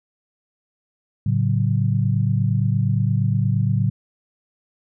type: chord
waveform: sine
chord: F# minor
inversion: first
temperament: equal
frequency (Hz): 110 / 138.59 / 185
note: A2 / C#3 / F#3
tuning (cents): 0 / 0 / 0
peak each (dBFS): -19 / -21 / -24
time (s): 1.26-3.9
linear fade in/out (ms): 5
effects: none